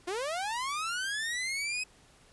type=linear sweep; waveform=sawtooth; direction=up; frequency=337.5 to 2550 Hz; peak=-28 dBFS; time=0.07-1.84 s; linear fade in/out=10 ms; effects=pink hiss -60 dBFS RMS until 2.32 s + resampled to 24000 Hz